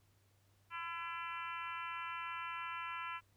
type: harmonic tone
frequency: 337.1 Hz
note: E4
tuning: 39 cents sharp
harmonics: 3 / 4 / 5 / 6 / 7 / 8 / 9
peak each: -45 / -45 / -51 / -54 / -49 / -51 / -56 dBFS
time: 0.7-3.21 s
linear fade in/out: 50 ms
effects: added 98 Hz sine -70 dBFS peak until 3.36 s + pink hiss -75 dBFS RMS until 3.36 s